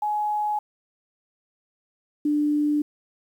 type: tone pair in turn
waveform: sine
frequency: 841 / 296.2 Hz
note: G#5 / D4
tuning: +22 / +15 cents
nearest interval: octave + tritone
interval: 1807 cents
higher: first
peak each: -22 / -19 dBFS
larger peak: second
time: 0.02-0.59 / 2.25-2.82 s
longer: neither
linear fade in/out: 5 ms
effects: 9-bit